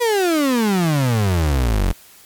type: exponential sweep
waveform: 35% pulse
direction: down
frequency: 494.3 to 42.02 Hz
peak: -13 dBFS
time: 0-1.93 s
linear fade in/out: 20 ms
effects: white hiss -46 dBFS RMS until 2.25 s + MP3 96 kbps